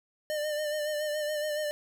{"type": "tone with vibrato", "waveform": "square", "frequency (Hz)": 602, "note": "D5", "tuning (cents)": 43, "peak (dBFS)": -30, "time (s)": [0.3, 1.71], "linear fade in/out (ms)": 0, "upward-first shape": "sine", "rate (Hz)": 7.1, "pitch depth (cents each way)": 36, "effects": []}